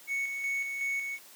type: tone with tremolo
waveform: triangle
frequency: 2217 Hz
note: C#7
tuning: in tune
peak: -27 dBFS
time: 0.07-1.19 s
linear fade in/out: 50 ms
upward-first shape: square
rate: 2.7 Hz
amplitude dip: 40%
effects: white hiss -53 dBFS RMS until 1.35 s + high-pass 200 Hz 12 dB/octave